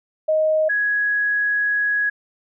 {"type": "tone pair in turn", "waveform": "sine", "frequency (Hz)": [625, 1668.5], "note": ["D#5", "G#6"], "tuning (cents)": [8, 8], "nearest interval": "octave + perfect fourth", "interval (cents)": 1700, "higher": "second", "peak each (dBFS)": [-15, -17], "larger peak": "first", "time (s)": [[0.28, 0.69], [0.69, 2.1]], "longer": "second", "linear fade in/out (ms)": 10, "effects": []}